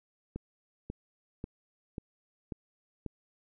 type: click train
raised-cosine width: 3 ms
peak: -24 dBFS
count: 6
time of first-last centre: 0.36-3.063 s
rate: 1.85 Hz
effects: none